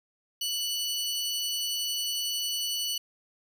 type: tone pair together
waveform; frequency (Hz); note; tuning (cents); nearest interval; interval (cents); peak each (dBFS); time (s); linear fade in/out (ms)
sawtooth; 2961 / 4436; F#7 / C#8; +1 / 0; perfect fifth; 699; -27 / -31; 0.41-2.98; 5
effects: none